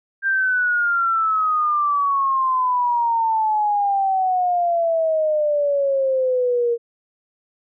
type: exponential sweep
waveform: sine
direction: down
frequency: 1593 to 466.2 Hz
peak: -16 dBFS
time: 0.22-6.78 s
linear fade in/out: 50 ms
effects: none